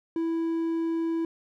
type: tone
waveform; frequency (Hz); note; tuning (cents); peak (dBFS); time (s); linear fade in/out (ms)
triangle; 329.6; E4; 0; -23; 0.16-1.25; 2
effects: none